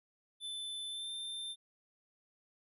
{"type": "tone with pitch glide", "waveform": "square", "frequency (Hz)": [3521, 3578], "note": ["A7", "A7"], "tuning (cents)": [0, 28], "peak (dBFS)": -40, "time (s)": [0.4, 1.56], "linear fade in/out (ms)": 50, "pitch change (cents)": 28, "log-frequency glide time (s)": [0.89, 1.1], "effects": ["resampled to 32000 Hz"]}